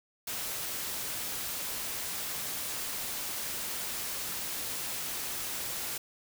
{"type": "noise", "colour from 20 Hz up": "white", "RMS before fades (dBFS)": -36, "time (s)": [0.27, 5.98], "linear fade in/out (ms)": 5, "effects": []}